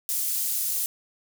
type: high-pass noise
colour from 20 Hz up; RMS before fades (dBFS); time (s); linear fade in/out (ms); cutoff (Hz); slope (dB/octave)
pink; -27; 0.09-0.86; 0; 10000; 12
effects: none